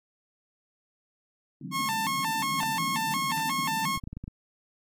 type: band-pass noise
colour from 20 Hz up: pink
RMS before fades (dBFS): -38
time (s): 1.61-3.97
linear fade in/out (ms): 5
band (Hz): 140 to 300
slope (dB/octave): 96
type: tone with vibrato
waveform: sawtooth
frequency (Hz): 983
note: B5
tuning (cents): -8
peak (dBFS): -23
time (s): 1.71-4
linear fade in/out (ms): 50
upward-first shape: square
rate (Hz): 2.8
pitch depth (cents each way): 170
type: clicks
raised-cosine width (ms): 5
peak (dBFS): -25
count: 7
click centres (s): 3.975 / 4.038 / 4.074 / 4.13 / 4.17 / 4.24 / 4.279
effects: AAC 64 kbps